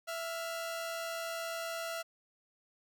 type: tone pair together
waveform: sawtooth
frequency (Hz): 663.5 / 1407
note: E5 / F6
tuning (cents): +11 / +12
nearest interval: octave + minor second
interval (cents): 1301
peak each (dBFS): -34 / -39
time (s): 0.07-2.03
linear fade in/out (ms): 20
effects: none